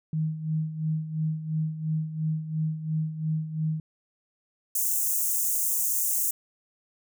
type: tone with tremolo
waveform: sine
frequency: 157.1 Hz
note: D#3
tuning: 17 cents sharp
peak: -23 dBFS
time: 0.13-3.8 s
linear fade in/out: 2 ms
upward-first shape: sine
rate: 2.9 Hz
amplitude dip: 70%
type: high-pass noise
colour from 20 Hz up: white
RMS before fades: -26 dBFS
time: 4.75-6.31 s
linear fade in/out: 5 ms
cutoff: 6400 Hz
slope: 48 dB/octave
effects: none